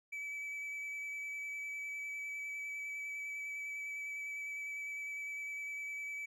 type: tone with vibrato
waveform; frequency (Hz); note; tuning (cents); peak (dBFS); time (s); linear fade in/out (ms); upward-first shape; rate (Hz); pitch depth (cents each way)
triangle; 2296; D7; -40; -38; 0.12-6.26; 10; square; 9.9; 10
effects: none